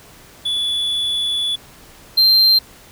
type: tone pair in turn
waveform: triangle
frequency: 3437 / 4154 Hz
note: A7 / C8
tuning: -41 / -13 cents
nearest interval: minor third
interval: 328 cents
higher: second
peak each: -16 / -8 dBFS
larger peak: second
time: 0.45-1.56 / 2.17-2.59 s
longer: first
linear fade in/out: 10 ms
effects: pink hiss -44 dBFS RMS until 2.91 s